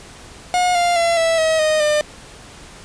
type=tone with pitch steps; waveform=45% pulse; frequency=720 / 698.7 / 678 / 658 / 638.5 / 619.6 / 601.3 Hz; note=F#5 / F5 / E5 / E5 / D#5 / D#5 / D5; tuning=-47 / +1 / +49 / -3 / +45 / -7 / +41 cents; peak=-14 dBFS; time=0.54-2.01 s; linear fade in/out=0 ms; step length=210 ms; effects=pink hiss -40 dBFS RMS until 2.84 s + resampled to 22050 Hz